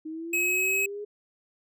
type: linear sweep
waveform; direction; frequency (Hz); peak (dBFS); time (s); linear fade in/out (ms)
sine; up; 310.6 to 418.1; -33; 0.05-1.05; 10
type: tone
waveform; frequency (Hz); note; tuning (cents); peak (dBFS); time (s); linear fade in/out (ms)
square; 2556; D#7; +46; -24; 0.33-0.86; 5
effects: none